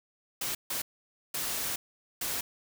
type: noise bursts at uneven times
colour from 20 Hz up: white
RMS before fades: -33 dBFS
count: 4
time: 0.41-0.55 / 0.7-0.82 / 1.34-1.76 / 2.21-2.41 s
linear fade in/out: 5 ms
effects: none